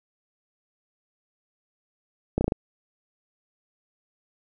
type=slowing click train; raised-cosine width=2 ms; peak=-9 dBFS; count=5; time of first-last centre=2.38-2.521 s; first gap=30 ms; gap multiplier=1.11; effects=none